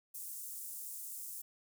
pink high-pass noise, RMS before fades -45 dBFS, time 0.14-1.42 s, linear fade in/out 10 ms, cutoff 8200 Hz, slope 24 dB/octave, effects none

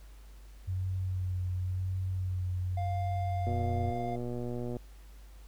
sine tone with vibrato, 92.2 Hz, F#2, 6 cents flat, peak -30 dBFS, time 0.67-3.92 s, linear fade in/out 20 ms, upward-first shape sine, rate 0.93 Hz, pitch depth 23 cents each way
triangle tone, 701 Hz, F5, 6 cents sharp, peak -33 dBFS, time 2.77-4.16 s, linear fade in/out 5 ms
click train, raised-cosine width 2 ms, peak -25 dBFS, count 158, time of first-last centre 3.47-4.768 s, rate 121 Hz
effects added 50 Hz sine -48 dBFS peak until 5.47 s + pink hiss -62 dBFS RMS until 5.47 s

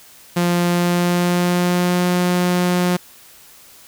sawtooth tone with pitch glide, 174.61 to 178.59 Hz, F3 to F3, 0 to +39 cents, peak -11 dBFS, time 0.36-2.97 s, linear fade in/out 10 ms, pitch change +39 cents, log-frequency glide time 0.67-2.06 s, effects white hiss -45 dBFS RMS until 3.87 s

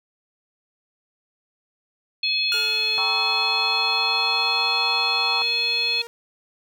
harmonic tone, 851 Hz, G#5, 42 cents sharp, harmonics 3 / 4 / 5, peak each -24 / -26 / -23 dBFS, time 2.23-6.02 s, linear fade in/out 5 ms
sawtooth tone with exponential decay, 1419 Hz, F6, 27 cents sharp, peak -22 dBFS, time 2.52-3.26 s, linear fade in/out 0 ms, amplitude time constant 160 ms
sawtooth tone with pitch glide, 435.9 to 467.2 Hz, A4 to A#4, -16 to +4 cents, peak -32 dBFS, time 2.54-6.07 s, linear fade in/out 0 ms, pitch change +120 cents, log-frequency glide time 3.35-4.77 s
sine chord, G diminished seventh, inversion none, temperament equal, 784 / 932.3 / 1108.7 / 1318.5 Hz, G5 / Bb5 / Db6 / Fb6, 0 / 0 / 0 / 0 cents, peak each -31 dBFS, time 2.98-5.42 s, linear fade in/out 0 ms
effects none

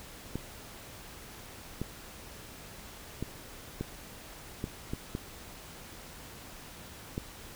clicks, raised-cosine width 3 ms, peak -20 dBFS, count 8, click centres 0.356 / 1.816 / 3.226 / 3.81 / 4.641 / 4.935 / 5.151 / 7.179 s, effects pink hiss -48 dBFS RMS until 7.55 s

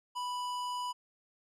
sine tone with hard clipping, 987.8 Hz, B5, in tune, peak -36 dBFS, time 0.15-0.93 s, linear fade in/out 20 ms, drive 15 dB, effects none

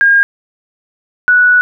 sine tone pair in turn, 1619 / 1473.6 Hz, G#6 / F#6, -45 / -7 cents, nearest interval major second, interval 162 cents, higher first, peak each -5 dBFS, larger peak neither, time 0.01-0.23 / 1.28-1.61 s, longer second, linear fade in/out 0 ms, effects none

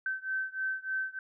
sine beating tone pair, 1540 / 1543.3 Hz, G6 / G6, -31 / -27 cents, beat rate 3.3 Hz, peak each -34 / -35 dBFS, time 0.06-1.19 s, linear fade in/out 2 ms, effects none

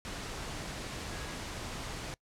sine tone in noise, 1654 Hz, G#6, 8 cents flat, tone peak -50 dBFS, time 1.11-1.35 s, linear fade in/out 0 ms, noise pink, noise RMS -40 dBFS, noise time 0.05-2.14 s, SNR -13 dB, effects noise-tail reverb RT60 0.1 s tail -24 dB re dry + low-pass 8000 Hz 12 dB/octave

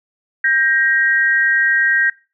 sine tone pair together, 1587.8 / 1884 Hz, G6 / A#6, +22 / +18 cents, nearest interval minor third, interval 296 cents, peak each -15 dBFS, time 0.44-2.1 s, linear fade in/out 5 ms, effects noise-tail reverb RT60 0.3 s tail -21 dB re dry

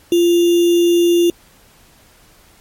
sine tone with sample-and-hold, 345 Hz, F4, 21 cents flat, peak -9 dBFS, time 0.12-1.3 s, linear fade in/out 2 ms, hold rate 3150 Hz, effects pink hiss -49 dBFS RMS until 2.6 s + MP3 64 kbps

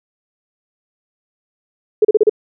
sine tone bursts, 427.1 Hz, G#4, 48 cents sharp, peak -6 dBFS, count 5, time 2.02-2.296 s, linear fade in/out 5 ms, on 28 ms, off 34 ms, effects none

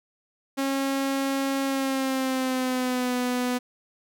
sawtooth tone with pitch glide, 272.4 to 248.4 Hz, C#4 to B3, -30 to +10 cents, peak -20 dBFS, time 0.57-3.59 s, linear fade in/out 20 ms, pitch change -160 cents, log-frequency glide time 1.65-3.15 s, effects none

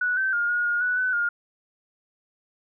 sine tone with pitch steps, 1473 / 1546 / 1417 / 1440 / 1427 / 1478 / 1505 / 1418 Hz, F#6 / G6 / F6 / F#6 / F6 / F#6 / F#6 / F6, -8 / -24 / +25 / -47 / +37 / -2 / +29 / +26 cents, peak -21 dBFS, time 0.01-1.29 s, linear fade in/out 5 ms, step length 160 ms, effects none

